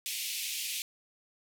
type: band-pass noise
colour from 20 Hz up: pink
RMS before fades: -36 dBFS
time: 0.06-0.82 s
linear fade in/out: 0 ms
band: 2300 to 16000 Hz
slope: 48 dB/octave
effects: none